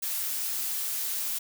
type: noise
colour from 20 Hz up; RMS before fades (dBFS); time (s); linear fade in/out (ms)
blue; -31; 0.02-1.39; 10
effects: none